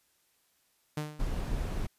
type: tone with exponential decay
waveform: sawtooth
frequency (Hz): 151.1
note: D3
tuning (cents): +50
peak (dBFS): -26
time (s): 0.97-1.38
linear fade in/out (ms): 5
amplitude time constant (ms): 87
type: noise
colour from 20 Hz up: brown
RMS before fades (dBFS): -32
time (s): 1.19-1.87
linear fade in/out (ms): 10
effects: white hiss -71 dBFS RMS until 1.98 s + resampled to 32000 Hz